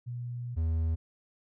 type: tone pair in turn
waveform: sine / triangle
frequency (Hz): 121.3 / 80.96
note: B2 / E2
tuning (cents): -31 / -31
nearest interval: perfect fifth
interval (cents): 700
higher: first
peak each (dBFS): -34 / -24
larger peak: second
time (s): 0.06-0.56 / 0.56-0.96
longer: first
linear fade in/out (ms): 20
effects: none